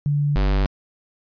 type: tone pair in turn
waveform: sine / square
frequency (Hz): 145.2 / 48.72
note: D3 / G1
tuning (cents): -19 / -10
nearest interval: octave + perfect fifth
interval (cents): 1891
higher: first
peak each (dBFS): -17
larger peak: neither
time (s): 0.06-0.36 / 0.36-0.66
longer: neither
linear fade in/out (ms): 0
effects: resampled to 11025 Hz